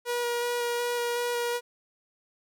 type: tone with vibrato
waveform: sawtooth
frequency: 480 Hz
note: B4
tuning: 49 cents flat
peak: -23 dBFS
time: 0.05-1.61 s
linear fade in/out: 50 ms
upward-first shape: square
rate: 2.7 Hz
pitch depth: 9 cents each way
effects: none